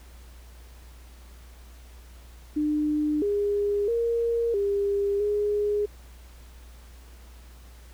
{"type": "tone with pitch steps", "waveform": "sine", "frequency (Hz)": [300.6, 408.1, 466.2, 401.8, 414.2], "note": ["D4", "G#4", "A#4", "G4", "G#4"], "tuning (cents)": [40, -30, 0, 43, -5], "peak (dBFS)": -22, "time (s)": [2.56, 5.86], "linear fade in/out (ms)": 10, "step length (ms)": 660, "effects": ["added 60 Hz sine -45 dBFS peak until 7.93 s", "pink hiss -55 dBFS RMS until 7.93 s"]}